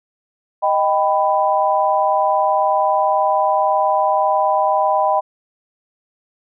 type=chord; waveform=sine; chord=Eb augmented; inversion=none; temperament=equal with one note detuned; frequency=622.3 / 784 / 994.1 Hz; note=Eb5 / G5 / B5; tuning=0 / 0 / +11 cents; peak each=-18 / -17 / -18 dBFS; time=0.62-5.21 s; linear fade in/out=20 ms; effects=none